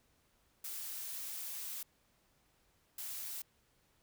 blue noise bursts at uneven times, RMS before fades -43 dBFS, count 2, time 0.64-1.83 / 2.98-3.42 s, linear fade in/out 5 ms, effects pink hiss -73 dBFS RMS until 4.02 s

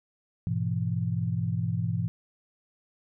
sine chord, E major, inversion first, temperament equal with one note detuned, 103.83 / 123.47 / 167.89 Hz, G#2 / B2 / E3, 0 / 0 / +32 cents, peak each -30 dBFS, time 0.47-2.08 s, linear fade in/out 0 ms, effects none

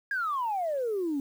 sine exponential sweep, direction down, 1660 to 268.3 Hz, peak -26 dBFS, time 0.11-1.2 s, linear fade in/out 2 ms, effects tanh soft clip ceiling -23 dBFS + 9-bit

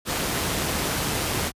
pink noise with amplitude modulation, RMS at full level -24 dBFS, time 0.05-1.52 s, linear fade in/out 50 ms, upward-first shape sine, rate 148 Hz, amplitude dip 25%, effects high-pass 60 Hz 12 dB/octave + resampled to 32000 Hz

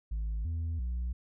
sine tone with pitch steps, 53.8 / 82.3 / 60.7 Hz, A1 / E2 / B1, -38 / -2 / -29 cents, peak -28 dBFS, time 0.11-1.13 s, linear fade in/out 10 ms, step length 340 ms, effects tanh soft clip ceiling -30 dBFS

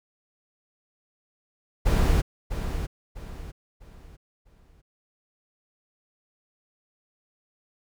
brown noise with echo, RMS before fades -20 dBFS, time 1.85-2.22 s, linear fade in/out 20 ms, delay 650 ms, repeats 4, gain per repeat -9 dB, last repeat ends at 4.82 s, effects none

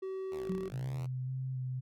triangle tone, 380.7 Hz, F#4, 49 cents sharp, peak -34 dBFS, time 0.02-0.69 s, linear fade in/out 10 ms
5% pulse linear two-way sweep, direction down then up, 88.1 to 30.87 to 88.1 Hz, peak -36 dBFS, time 0.31-1.07 s, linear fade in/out 20 ms, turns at 0.54 s
sine tone with exponential decay, 185 Hz, F#3, in tune, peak -30 dBFS, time 0.49-0.95 s, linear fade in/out 5 ms, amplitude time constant 100 ms
sine tone with vibrato, 129.4 Hz, C3, 19 cents flat, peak -34 dBFS, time 0.72-1.81 s, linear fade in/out 20 ms, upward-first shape square, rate 1.8 Hz, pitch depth 16 cents each way
effects none

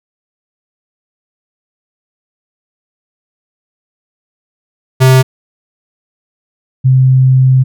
square / sine tone pair in turn, 130.4 / 130.4 Hz, C3 / C3, -5 / -5 cents, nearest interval unison, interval 0 cents, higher neither, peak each -4 dBFS, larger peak neither, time 5-5.23 / 6.84-7.64 s, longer second, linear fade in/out 20 ms, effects none

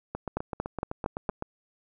two click trains, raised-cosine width 1 ms, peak -14 / -18 dBFS, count 5 / 11, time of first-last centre 0.37-1.292 / 0.15-1.424 s, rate 4.34 / 7.85 Hz, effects none

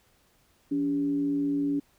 sine tone with frequency modulation, 284.6 Hz, C#4, 46 cents sharp, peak -24 dBFS, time 0.71-1.8 s, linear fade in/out 10 ms, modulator 115 Hz, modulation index 0.33, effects pink hiss -65 dBFS RMS until 1.98 s

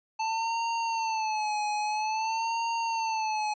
square tone with vibrato, 880 Hz, A5, in tune, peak -28 dBFS, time 0.19-3.54 s, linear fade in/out 10 ms, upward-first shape sine, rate 0.5 Hz, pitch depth 81 cents each way, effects resampled to 16000 Hz

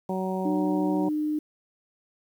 harmonic tone, 187.5 Hz, F#3, 23 cents sharp, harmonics 1 / 2 / 3 / 4 / 5, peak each -29 / -32 / -34 / -35 / -36 dBFS, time 0.09-1.09 s, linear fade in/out 5 ms
sine tone with pitch glide, 301.6 to 303.3 Hz, D4 to D#4, +46 to -44 cents, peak -24 dBFS, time 0.45-1.39 s, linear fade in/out 5 ms, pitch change +10 cents, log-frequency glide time 0.75-1.1 s
effects 9-bit

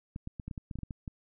clicks, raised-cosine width 5 ms, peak -26 dBFS, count 12, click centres 0.161 / 0.274 / 0.398 / 0.48 / 0.512 / 0.578 / 0.712 / 0.756 / 0.788 / 0.833 / 0.908 / 1.078 s, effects none

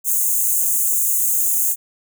white high-pass noise, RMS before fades -18 dBFS, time 0.04-1.76 s, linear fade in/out 50 ms, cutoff 6400 Hz, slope 96 dB/octave, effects none

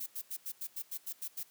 violet noise bursts, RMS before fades -39 dBFS, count 10, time 0-1.433 s, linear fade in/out 10 ms, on 65 ms, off 87 ms, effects white hiss -64 dBFS RMS until 1.5 s + high-pass 150 Hz 12 dB/octave

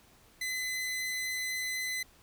sawtooth tone, 2024 Hz, B6, 42 cents sharp, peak -29 dBFS, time 0.41-2.03 s, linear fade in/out 5 ms, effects pink hiss -61 dBFS RMS until 2.22 s

